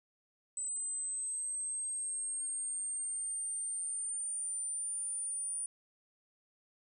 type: linear sweep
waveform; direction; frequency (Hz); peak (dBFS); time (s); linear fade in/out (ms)
sine; up; 8060 to 9397; -35; 0.57-5.66; 2
effects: none